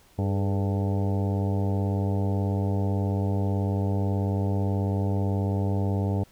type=harmonic tone with a mistuned harmonic; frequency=98.3 Hz; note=G2; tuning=5 cents sharp; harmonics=1 / 2 / 3 / 4 / 5 / 6 / 7 / 8 / 9; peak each=-24 / -30 / -34 / -36 / -38 / -40 / -41 / -42 / -43 dBFS; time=0.18-6.24 s; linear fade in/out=10 ms; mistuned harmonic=4; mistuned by=+78 cents; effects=pink hiss -58 dBFS RMS until 6.31 s